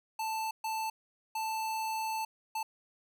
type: tone bursts at uneven times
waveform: square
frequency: 882 Hz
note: A5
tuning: 4 cents sharp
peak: -33 dBFS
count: 4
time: 0.19-0.51 / 0.64-0.9 / 1.35-2.25 / 2.55-2.63 s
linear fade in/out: 5 ms
effects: none